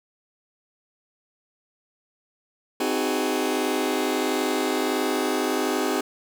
sawtooth chord, Ab dominant seventh, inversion first, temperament just, 259.6 / 311.5 / 373.8 / 415.3 Hz, C4 / Eb4 / Gb4 / Ab4, -13 / +2 / +18 / 0 cents, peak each -24 dBFS, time 2.8-6.01 s, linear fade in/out 5 ms, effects none

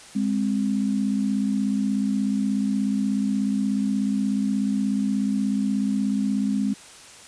sine tone pair together, 205.9 / 262.5 Hz, G#3 / C4, -15 / +6 cents, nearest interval major third, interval 421 cents, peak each -22 / -25 dBFS, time 0.15-6.74 s, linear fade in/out 10 ms, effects white hiss -45 dBFS RMS until 7.27 s + resampled to 22050 Hz

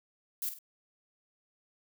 violet noise with echo, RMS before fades -34 dBFS, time 0.42-0.49 s, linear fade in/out 2 ms, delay 49 ms, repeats 2, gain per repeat -9 dB, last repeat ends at 0.588 s, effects none

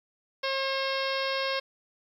harmonic tone, 538 Hz, C5, 48 cents sharp, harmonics 1 / 2 / 3 / 4 / 5 / 6 / 7 / 8 / 9 / 10, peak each -31 / -34 / -36 / -37 / -38 / -39 / -39 / -40 / -41 / -41 dBFS, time 0.43-1.6 s, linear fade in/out 10 ms, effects 10-bit

